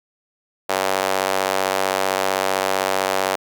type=tone with high-pass filter; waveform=sawtooth; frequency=95.6 Hz; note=G2; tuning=43 cents flat; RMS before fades=-21 dBFS; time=0.69-3.36 s; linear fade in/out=10 ms; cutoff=620 Hz; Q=1.5; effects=none